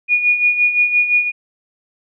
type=tone with tremolo; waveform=sine; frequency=2448 Hz; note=D#7; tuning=29 cents flat; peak=-9 dBFS; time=0.08-1.32 s; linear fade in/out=50 ms; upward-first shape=sine; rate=5.8 Hz; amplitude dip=65%; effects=none